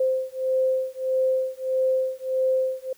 sine beating tone pair, 520 / 521.6 Hz, C5 / C5, -11 / -5 cents, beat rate 1.6 Hz, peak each -24 / -24 dBFS, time 0-2.93 s, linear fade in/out 5 ms, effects white hiss -57 dBFS RMS until 2.97 s

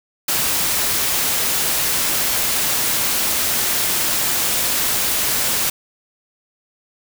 white noise, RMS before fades -19 dBFS, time 0.28-5.7 s, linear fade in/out 5 ms, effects none

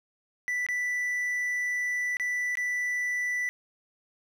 triangle tone with dropouts, 1975.5 Hz, B6, in tune, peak -25 dBFS, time 0.48-3.49 s, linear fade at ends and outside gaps 0 ms, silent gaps 0.665-0.687 / 2.169-2.198 / 2.554-2.572 s, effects none

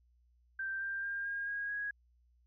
sine tone with pitch steps, 1568 / 1585.3 / 1602.8 / 1620.5 / 1638.4 / 1656.4 Hz, G6 / G6 / G6 / G#6 / G#6 / G#6, 0 / +19 / +38 / -43 / -24 / -5 cents, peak -35 dBFS, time 0.59-1.91 s, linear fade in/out 5 ms, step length 220 ms, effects added 60 Hz sine -66 dBFS peak until 2.46 s

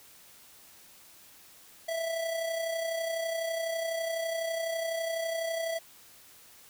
square tone with amplitude modulation, 659.3 Hz, E5, in tune, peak -29 dBFS, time 1.88-5.79 s, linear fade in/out 10 ms, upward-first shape sine, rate 32 Hz, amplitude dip 45%, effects white hiss -55 dBFS RMS until 6.69 s

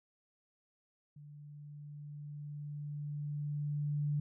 sine tone with level ramp, 146.83 Hz, D3, in tune, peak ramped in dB -50 to -30 dBFS, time 1.16-4.2 s, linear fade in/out 5 ms, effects none

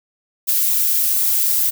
violet noise with flanger, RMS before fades -17 dBFS, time 0.47-1.71 s, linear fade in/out 20 ms, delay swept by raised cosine 0.64 to 4.34 ms, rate 3.8 Hz, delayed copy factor -0.5, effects none

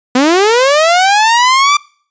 sawtooth linear sweep, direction up, 242.9 to 1185 Hz, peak -3 dBFS, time 0.15-1.77 s, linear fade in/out 5 ms, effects noise-tail reverb RT60 0.5 s tail -25 dB re dry + resampled to 16000 Hz

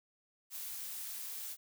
blue noise, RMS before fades -43 dBFS, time 0.5-1.57 s, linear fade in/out 50 ms, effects none

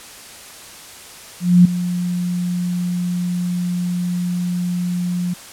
sine tone with ADSR envelope, 177.5 Hz, F3, 28 cents sharp, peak -4 dBFS, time 1.4-5.34 s, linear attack 250 ms, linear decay 6 ms, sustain -14 dB, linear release 9 ms, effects white hiss -38 dBFS RMS until 5.52 s + low-pass 11000 Hz 12 dB/octave

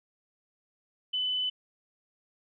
sine tone, 3009 Hz, F#7, 28 cents sharp, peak -27 dBFS, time 1.13-1.5 s, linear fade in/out 10 ms, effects none

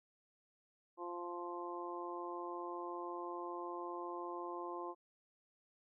harmonic tone, 174.61 Hz, F3, in tune, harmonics 2 / 3 / 4 / 5 / 6, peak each -45 / -51 / -51 / -49 / -46 dBFS, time 0.97-4.95 s, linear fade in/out 50 ms, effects none

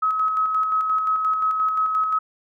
sine tone with tremolo, 1279 Hz, D#6, 47 cents sharp, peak -17 dBFS, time 0.02-2.19 s, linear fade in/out 10 ms, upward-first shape square, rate 5.7 Hz, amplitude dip 35%, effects none

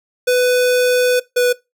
square tone pair in turn, 497.8 / 492.7 Hz, B4 / B4, +14 / -4 cents, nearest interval unison, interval 18 cents, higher first, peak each -12 dBFS, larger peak neither, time 0.27-1.2 / 1.36-1.53 s, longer first, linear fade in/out 10 ms, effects noise-tail reverb RT60 0.2 s tail -20 dB re dry

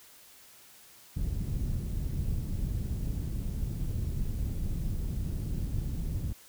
pink low-pass noise, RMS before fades -32 dBFS, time 1.16-6.33 s, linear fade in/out 10 ms, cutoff 150 Hz, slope 12 dB/octave, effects white hiss -55 dBFS RMS until 6.48 s

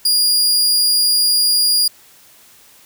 sawtooth tone, 4844 Hz, D#8, 47 cents flat, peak -9 dBFS, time 0.05-1.88 s, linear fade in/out 5 ms, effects white hiss -47 dBFS RMS until 2.85 s

